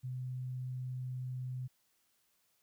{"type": "tone", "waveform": "sine", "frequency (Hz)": 127.4, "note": "C3", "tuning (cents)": -46, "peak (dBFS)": -37, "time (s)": [0.03, 1.68], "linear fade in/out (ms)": 20, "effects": ["white hiss -75 dBFS RMS until 2.62 s"]}